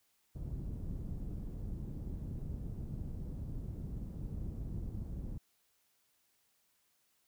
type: low-pass noise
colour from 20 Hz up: pink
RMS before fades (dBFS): -41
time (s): 0.35-5.38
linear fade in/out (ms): 10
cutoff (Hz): 190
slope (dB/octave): 12
effects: white hiss -75 dBFS RMS until 7.27 s